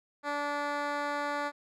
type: tone with band-pass filter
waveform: 10% pulse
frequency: 290 Hz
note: D4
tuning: 22 cents flat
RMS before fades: -33 dBFS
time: 0.23-1.52 s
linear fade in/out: 50 ms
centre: 1000 Hz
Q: 0.54
effects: none